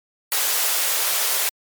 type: high-pass noise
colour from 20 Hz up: white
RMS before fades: -21 dBFS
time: 0.32-1.49 s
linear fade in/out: 0 ms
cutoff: 440 Hz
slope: 24 dB/octave
effects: MP3 96 kbps